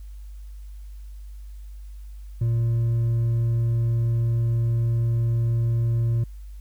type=tone with hard clipping; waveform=sine; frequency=116.2 Hz; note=A#2; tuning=5 cents flat; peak=-20 dBFS; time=2.41-6.24 s; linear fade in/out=5 ms; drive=2 dB; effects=added 50 Hz sine -36 dBFS peak until 6.6 s + white hiss -62 dBFS RMS until 6.6 s